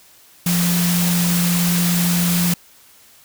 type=tone in noise; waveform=sine; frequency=174.61 Hz; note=F3; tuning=in tune; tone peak=-16 dBFS; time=0.46-2.54 s; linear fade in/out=5 ms; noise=white; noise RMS=-22 dBFS; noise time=0.46-2.54 s; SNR=+3 dB; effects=white hiss -49 dBFS RMS until 3.24 s